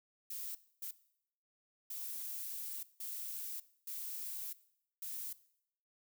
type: noise bursts at uneven times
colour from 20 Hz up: violet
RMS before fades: -43 dBFS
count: 6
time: 0.3-0.55 / 0.82-0.91 / 1.9-2.83 / 3-3.6 / 3.87-4.53 / 5.02-5.33 s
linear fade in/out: 5 ms
effects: noise-tail reverb RT60 0.7 s tail -18 dB re dry